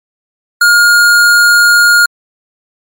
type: tone with hard clipping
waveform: sine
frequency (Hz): 1422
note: F6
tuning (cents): +31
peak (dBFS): -5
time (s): 0.61-2.06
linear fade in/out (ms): 5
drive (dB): 18
effects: MP3 96 kbps